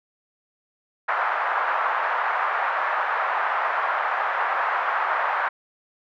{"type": "band-pass noise", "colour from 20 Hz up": "white", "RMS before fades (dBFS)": -24, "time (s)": [1.08, 5.49], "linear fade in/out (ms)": 10, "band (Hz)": [720, 1500], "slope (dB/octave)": 24, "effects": []}